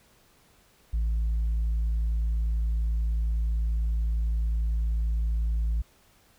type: tone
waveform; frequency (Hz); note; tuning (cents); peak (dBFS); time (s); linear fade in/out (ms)
sine; 55.6; A1; +19; -21; 0.93-5.82; 10
effects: tanh soft clip ceiling -22 dBFS + pink hiss -61 dBFS RMS until 6.38 s